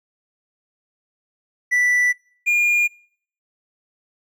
triangle tone pair in turn, 1971 / 2420 Hz, B6 / D#7, -4 / -49 cents, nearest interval major third, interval 355 cents, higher second, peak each -13 dBFS, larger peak neither, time 1.71-2.13 / 2.46-2.88 s, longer neither, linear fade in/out 20 ms, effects noise-tail reverb RT60 0.6 s tail -26 dB re dry

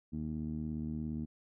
15% pulse tone with low-pass filter, 77.3 Hz, D#2, 11 cents flat, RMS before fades -38 dBFS, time 0.12-1.26 s, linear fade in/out 20 ms, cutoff 250 Hz, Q 2.6, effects none

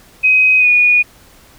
sine tone with pitch glide, 2522 to 2456 Hz, D#7 to D#7, +23 to -23 cents, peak -7 dBFS, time 0.23-1.03 s, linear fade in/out 20 ms, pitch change -46 cents, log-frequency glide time 0.58-0.69 s, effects pink hiss -45 dBFS RMS until 1.58 s

